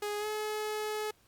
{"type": "tone with pitch glide", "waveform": "sawtooth", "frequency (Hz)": [415.3, 426.7], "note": ["G#4", "G#4"], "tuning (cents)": [0, 47], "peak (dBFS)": -29, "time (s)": [0.02, 1.11], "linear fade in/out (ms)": 5, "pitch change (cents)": 47, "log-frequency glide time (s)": [0.19, 0.26], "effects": ["pink hiss -66 dBFS RMS until 1.27 s", "Opus 48 kbps"]}